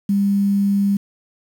sine tone, 200 Hz, G3, 35 cents sharp, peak -14 dBFS, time 0.09-0.97 s, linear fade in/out 5 ms, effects 7-bit

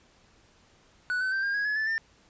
triangle tone with pitch steps, 1480 / 1521.6 / 1564.4 / 1608.4 / 1653.6 / 1700.1 / 1747.9 / 1797 Hz, F#6 / F#6 / G6 / G6 / G#6 / G#6 / A6 / A6, 0 / +48 / -4 / +44 / -8 / +40 / -12 / +36 cents, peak -24 dBFS, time 1.1-1.98 s, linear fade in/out 0 ms, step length 110 ms, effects pink hiss -61 dBFS RMS until 2.29 s + resampled to 16000 Hz

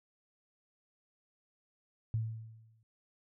sine tone with exponential decay, 111.6 Hz, A2, 25 cents sharp, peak -28 dBFS, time 2.14-2.83 s, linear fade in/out 0 ms, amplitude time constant 150 ms, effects none

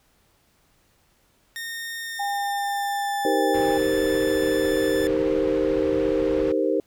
sawtooth tone with pitch glide, 1838 to 1750.9 Hz, A#6 to A6, -25 to -9 cents, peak -27 dBFS, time 1.56-5.07 s, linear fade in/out 0 ms, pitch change -84 cents, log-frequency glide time 2-3.28 s
sine tone, 805 Hz, G5, 46 cents sharp, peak -24 dBFS, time 2.19-3.78 s, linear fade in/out 10 ms
sine chord, C minor seventh, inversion first, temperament equal, 311.1 / 392 / 466.2 / 523.3 Hz, Eb4 / G4 / Bb4 / C5, 0 / 0 / 0 / 0 cents, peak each -25 dBFS, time 3.25-6.8 s, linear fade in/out 2 ms
pink low-pass noise, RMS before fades -36 dBFS, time 3.54-6.52 s, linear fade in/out 2 ms, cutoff 2700 Hz, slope 12 dB/octave
effects pink hiss -63 dBFS RMS until 6.86 s

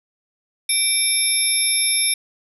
sine tone cluster, 2324 / 3655 / 5340 / 11130 Hz, D7 / A#7 / E8 / F9, -19 / -35 / +22 / -7 cents, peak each -23 / -24 / -24 / -19 dBFS, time 0.69-2.14 s, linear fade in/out 5 ms, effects none

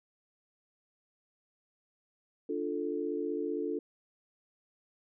sine chord, D minor, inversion none, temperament equal, 293.7 / 349.2 / 440 Hz, D4 / F4 / A4, 0 / 0 / 0 cents, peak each -36 / -36 / -35 dBFS, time 2.49-3.79 s, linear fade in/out 5 ms, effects none

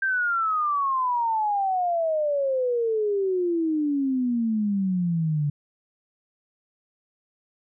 sine exponential sweep, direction down, 1587 to 143.5 Hz, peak -21 dBFS, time 0.02-5.5 s, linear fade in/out 5 ms, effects none

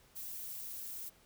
violet noise with high-pass filter sweep, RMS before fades -44 dBFS, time 0.15-1.1 s, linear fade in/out 20 ms, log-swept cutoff 410 to 800 Hz, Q 1.7, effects pink hiss -65 dBFS RMS until 1.25 s

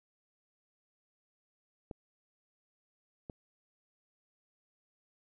clicks, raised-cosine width 2 ms, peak -28 / -29 dBFS, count 2, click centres 1.912 / 3.298 s, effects none

